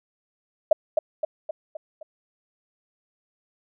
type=tone with echo; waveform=sine; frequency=622.3 Hz; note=D#5; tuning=in tune; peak=-11 dBFS; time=0.71-0.73 s; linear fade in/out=5 ms; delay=260 ms; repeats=5; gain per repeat=-5 dB; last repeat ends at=2.03 s; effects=none